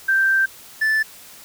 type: tone pair in turn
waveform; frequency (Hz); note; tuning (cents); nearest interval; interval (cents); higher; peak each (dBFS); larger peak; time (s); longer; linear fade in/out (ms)
sine / triangle; 1568 / 1753.4; G6 / A6; 0 / -7; major second; 193; second; -14; neither; 0.08-0.46 / 0.81-1.03; first; 10
effects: white hiss -43 dBFS RMS until 1.44 s